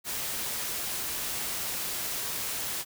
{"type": "noise", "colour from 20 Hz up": "white", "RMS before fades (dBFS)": -33, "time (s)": [0.04, 2.85], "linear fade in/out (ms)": 50, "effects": []}